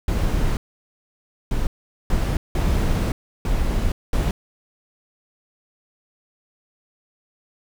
brown noise bursts at uneven times, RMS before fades -20 dBFS, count 6, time 0.08-0.57 / 1.51-1.67 / 2.1-2.37 / 2.55-3.12 / 3.45-3.92 / 4.13-4.31 s, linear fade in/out 2 ms, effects none

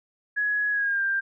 sine tone with pitch glide, 1678 to 1587.5 Hz, G#6 to G6, +17 to +21 cents, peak -22 dBFS, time 0.36-1.21 s, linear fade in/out 20 ms, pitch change -96 cents, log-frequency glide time 0.71-1.02 s, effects none

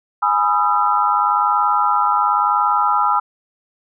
sine chord, E major seventh, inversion first, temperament equal with one note detuned, 830.6 / 987.8 / 1244.5 / 1345.4 Hz, G#5 / B5 / D#6 / E6, 0 / 0 / 0 / +35 cents, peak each -19 dBFS, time 0.22-3.2 s, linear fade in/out 10 ms, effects none

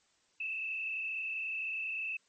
sine tone with frequency modulation, 2622 Hz, E7, 10 cents flat, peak -34 dBFS, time 0.4-2.17 s, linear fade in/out 5 ms, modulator 32.1 Hz, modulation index 2.3, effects white hiss -71 dBFS RMS until 2.28 s + MP3 32 kbps

